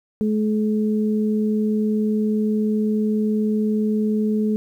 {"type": "tone pair together", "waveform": "sine", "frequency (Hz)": [213.8, 427.6], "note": ["A3", "A4"], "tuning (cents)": [-49, -49], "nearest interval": "octave", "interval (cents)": 1200, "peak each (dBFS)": [-18, -25], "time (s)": [0.21, 4.56], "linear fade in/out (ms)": 0, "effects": ["9-bit"]}